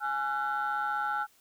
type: tone cluster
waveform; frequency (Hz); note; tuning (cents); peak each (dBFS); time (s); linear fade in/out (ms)
sine; 836 / 1355 / 1490; G#5 / E6 / F#6; +11 / +47 / +12; -31 / -31 / -34; 0-1.27; 50
effects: tanh soft clip ceiling -22 dBFS + white hiss -64 dBFS RMS until 1.4 s